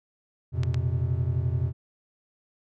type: chord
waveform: triangle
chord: F suspended fourth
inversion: none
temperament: equal with one note detuned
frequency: 87.31 / 119.2 / 130.81 Hz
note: F2 / Bb2 / C3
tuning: 0 / +39 / 0 cents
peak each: -26 dBFS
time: 0.52-1.73 s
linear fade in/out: 50 ms
type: clicks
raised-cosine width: 0.2 ms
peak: -18 dBFS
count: 2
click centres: 0.634 / 0.744 s
effects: none